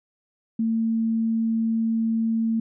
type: tone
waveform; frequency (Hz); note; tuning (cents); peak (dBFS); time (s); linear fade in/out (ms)
sine; 225.5; A3; +43; -20; 0.59-2.6; 5
effects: none

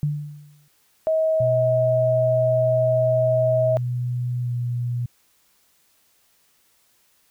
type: tone with exponential decay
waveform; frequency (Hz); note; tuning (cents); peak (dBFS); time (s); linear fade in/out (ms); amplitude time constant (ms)
sine; 147.6; D3; +9; -17; 0.03-0.68; 0; 140
type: tone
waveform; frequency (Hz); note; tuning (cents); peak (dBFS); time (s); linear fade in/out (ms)
sine; 637; D#5; +41; -17; 1.07-3.77; 0
type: tone with pitch glide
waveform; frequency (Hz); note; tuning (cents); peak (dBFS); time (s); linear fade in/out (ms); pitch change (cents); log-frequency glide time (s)
sine; 123.1 to 121.34; B2 to B2; -5 to -30; -22; 1.4-5.06; 5; -25; 4.41-4.5
effects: white hiss -62 dBFS RMS until 7.3 s

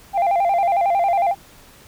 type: tone with vibrato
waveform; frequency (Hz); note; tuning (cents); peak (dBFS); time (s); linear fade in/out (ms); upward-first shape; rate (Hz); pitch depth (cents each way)
sine; 740; F#5; 0; -12; 0.13-1.35; 50; square; 11; 120
effects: tanh soft clip ceiling -14 dBFS + pink hiss -47 dBFS RMS until 1.87 s

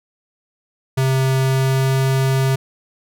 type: tone with pitch glide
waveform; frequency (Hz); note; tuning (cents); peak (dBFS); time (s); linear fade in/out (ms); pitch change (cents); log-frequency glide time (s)
square; 132.5 to 133.42; C3 to C3; +22 to +34; -15; 0.97-2.56; 10; +12; 1.37-1.98
effects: none

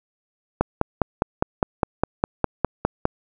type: click train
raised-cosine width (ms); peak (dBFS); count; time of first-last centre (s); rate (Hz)
1; -3; 13; 0.61-3.054; 4.91
effects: none

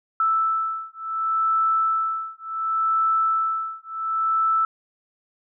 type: beating tone pair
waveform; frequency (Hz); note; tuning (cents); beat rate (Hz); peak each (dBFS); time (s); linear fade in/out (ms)
sine; 1318.5 / 1319.19; E6 / E6; 0 / +1; 0.69; -23 / -23; 0.2-4.65; 2
effects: none

